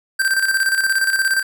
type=tone with tremolo; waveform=square; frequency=1567 Hz; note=G6; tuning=1 cent flat; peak=-14 dBFS; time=0.19-1.43 s; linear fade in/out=10 ms; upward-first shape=square; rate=17 Hz; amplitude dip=55%; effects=none